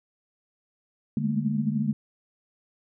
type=tone cluster; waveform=sine; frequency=147.3 / 205.2 / 214.9 / 228.6 Hz; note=D3 / G#3 / A3 / A#3; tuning=+6 / -21 / -41 / -34 cents; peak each=-29 dBFS; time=1.17-1.93 s; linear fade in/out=2 ms; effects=none